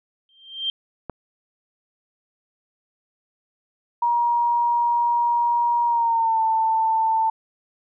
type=tone with exponential growth; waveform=sine; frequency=3162 Hz; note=G7; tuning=14 cents sharp; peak=-19 dBFS; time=0.29-0.7 s; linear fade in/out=1 ms; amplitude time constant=87 ms
type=click; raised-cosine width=1 ms; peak=-16 dBFS; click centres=1.097 s
type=tone with pitch glide; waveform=sine; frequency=949 to 890.6 Hz; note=A#5 to A5; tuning=+31 to +21 cents; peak=-17 dBFS; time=4.02-7.3 s; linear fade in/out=5 ms; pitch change=-110 cents; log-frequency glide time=5.86-6.4 s
effects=none